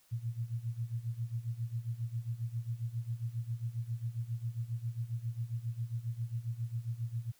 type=tone with tremolo; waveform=sine; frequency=116.5 Hz; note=A#2; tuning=1 cent flat; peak=-31 dBFS; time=0.11-7.32 s; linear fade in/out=20 ms; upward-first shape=sine; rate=7.4 Hz; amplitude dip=85%; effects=white hiss -67 dBFS RMS until 7.39 s